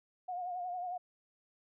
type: tone with vibrato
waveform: sine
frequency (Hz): 719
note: F#5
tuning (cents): -50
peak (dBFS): -36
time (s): 0.28-0.98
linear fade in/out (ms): 10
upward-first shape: triangle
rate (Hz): 11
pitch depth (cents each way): 60
effects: none